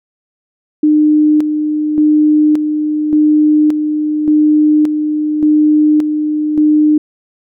sine tone with tremolo, 303.2 Hz, D#4, 45 cents flat, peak -6 dBFS, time 0.83-6.98 s, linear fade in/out 5 ms, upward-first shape square, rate 0.87 Hz, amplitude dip 50%, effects none

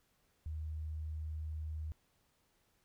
sine tone, 77.78 Hz, D#2, in tune, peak -38 dBFS, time 0.46-1.92 s, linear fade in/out 0 ms, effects pink hiss -75 dBFS RMS until 2.84 s

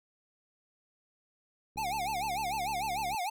click train, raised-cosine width 3 ms, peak -36 dBFS, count 99, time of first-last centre 1.76-3.146 s, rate 70.7 Hz
square tone with vibrato, 792 Hz, G5, 18 cents sharp, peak -32 dBFS, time 1.77-3.3 s, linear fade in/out 10 ms, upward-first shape sine, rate 6.7 Hz, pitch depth 210 cents each way
effects none

